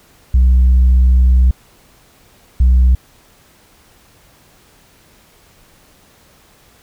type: tone pair in turn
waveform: sine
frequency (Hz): 63 / 62.72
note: B1 / B1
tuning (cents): +35 / +27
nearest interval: unison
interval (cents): 8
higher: first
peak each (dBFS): -4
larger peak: neither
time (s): 0.34-1.51 / 2.6-2.95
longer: first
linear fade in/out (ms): 5
effects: tanh soft clip ceiling -5 dBFS + pink hiss -49 dBFS RMS until 6.82 s